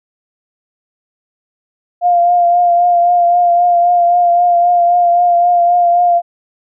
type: tone with vibrato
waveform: sine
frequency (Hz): 700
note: F5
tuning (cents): +4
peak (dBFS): -7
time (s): 2.01-6.22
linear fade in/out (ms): 50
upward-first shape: triangle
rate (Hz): 3.8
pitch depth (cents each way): 29
effects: none